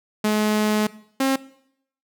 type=tone pair in turn; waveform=sawtooth; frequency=212.8 / 268.1 Hz; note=G#3 / C4; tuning=+42 / +42 cents; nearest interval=major third; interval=400 cents; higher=second; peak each=-14 dBFS; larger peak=neither; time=0.24-0.87 / 1.2-1.36 s; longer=first; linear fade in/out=5 ms; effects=noise-tail reverb RT60 0.7 s tail -19 dB re dry